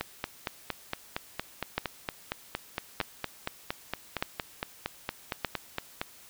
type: two click trains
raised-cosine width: 0.3 ms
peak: -14 / -11 dBFS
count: 27 / 4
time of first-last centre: 0.01-6.015 / 1.78-5.447 s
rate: 4.33 / 0.818 Hz
effects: white hiss -53 dBFS RMS until 6.29 s